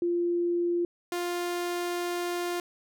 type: tone pair in turn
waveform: sine / sawtooth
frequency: 346.8 / 350.8 Hz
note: F4 / F4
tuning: -12 / +8 cents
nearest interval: unison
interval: 20 cents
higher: second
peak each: -24 / -25 dBFS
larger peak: first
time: 0.02-0.85 / 1.12-2.6 s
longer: second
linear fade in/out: 2 ms
effects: none